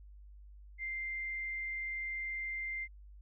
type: tone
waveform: sine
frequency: 2093 Hz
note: C7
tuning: in tune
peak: -36 dBFS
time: 0.78-2.88 s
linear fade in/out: 50 ms
effects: added 50 Hz sine -51 dBFS peak until 3.21 s